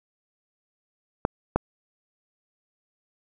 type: clicks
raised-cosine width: 1 ms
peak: -6 dBFS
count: 2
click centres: 1.251 / 1.56 s
effects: none